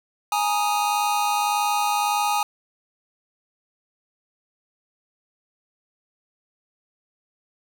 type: chord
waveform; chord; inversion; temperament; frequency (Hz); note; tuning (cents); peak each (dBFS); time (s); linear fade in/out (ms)
square; Ab suspended second; none; equal; 830.6 / 932.3 / 1244.5; Ab5 / Bb5 / Eb6; 0 / 0 / 0; -23 / -28 / -27; 0.32-2.43; 2
effects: none